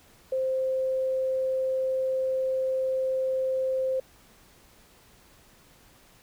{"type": "tone", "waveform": "sine", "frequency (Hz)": 523.3, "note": "C5", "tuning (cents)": 0, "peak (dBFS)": -24, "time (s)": [0.32, 4], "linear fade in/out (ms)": 5, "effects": ["pink hiss -57 dBFS RMS until 6.22 s"]}